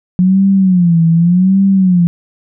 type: tone with vibrato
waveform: sine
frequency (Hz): 179.4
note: F3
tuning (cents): +47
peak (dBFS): -6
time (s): 0.19-2.07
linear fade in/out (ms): 0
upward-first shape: sine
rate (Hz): 0.86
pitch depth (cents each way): 150
effects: none